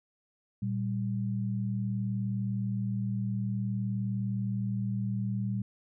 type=tone pair together; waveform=sine; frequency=116.54 / 196 Hz; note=A#2 / G3; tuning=0 / 0 cents; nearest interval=major sixth; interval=900 cents; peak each=-31 / -32 dBFS; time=0.62-5.62 s; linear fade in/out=5 ms; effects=none